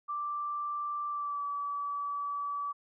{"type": "tone with pitch glide", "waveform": "sine", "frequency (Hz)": [1174.7, 1148.5], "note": ["D6", "D6"], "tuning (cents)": [0, -39], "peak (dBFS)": -32, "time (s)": [0.08, 2.73], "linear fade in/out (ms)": 20, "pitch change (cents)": -39, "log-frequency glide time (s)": [1.09, 1.44], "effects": []}